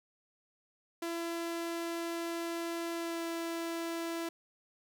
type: tone with pitch glide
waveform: sawtooth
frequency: 336.7 to 333.8 Hz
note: E4 to E4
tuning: +37 to +22 cents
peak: -31 dBFS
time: 1.02-4.29 s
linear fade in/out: 5 ms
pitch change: -15 cents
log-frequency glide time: 2.94-3.24 s
effects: 11-bit